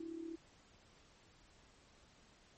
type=tone with amplitude modulation; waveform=sine; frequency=329.6 Hz; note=E4; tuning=in tune; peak=-40 dBFS; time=0-0.36 s; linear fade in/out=5 ms; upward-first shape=sine; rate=35.6 Hz; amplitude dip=70%; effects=pink hiss -66 dBFS RMS until 2.57 s + MP3 32 kbps